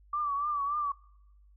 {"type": "tone with vibrato", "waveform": "sine", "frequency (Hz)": 1160, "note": "D6", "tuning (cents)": -22, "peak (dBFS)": -28, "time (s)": [0.13, 0.92], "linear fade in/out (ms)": 5, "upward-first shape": "triangle", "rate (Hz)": 3.5, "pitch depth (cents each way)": 78, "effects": ["noise-tail reverb RT60 0.9 s tail -25 dB re dry", "added 50 Hz sine -56 dBFS peak until 1.56 s"]}